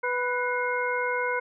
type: harmonic tone with a mistuned harmonic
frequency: 493.9 Hz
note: B4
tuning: in tune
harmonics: 1 / 2 / 3 / 4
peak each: -29 / -30 / -30 / -32 dBFS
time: 0.03-1.4 s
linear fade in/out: 10 ms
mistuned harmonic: 4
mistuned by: +140 cents
effects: none